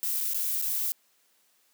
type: noise with dropouts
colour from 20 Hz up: violet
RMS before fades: -29 dBFS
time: 0.03-0.92 s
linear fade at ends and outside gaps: 0 ms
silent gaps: 0.205-0.209 / 0.335-0.345 / 0.615-0.623 s
effects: white hiss -67 dBFS RMS until 1.73 s + high-pass 200 Hz 12 dB/octave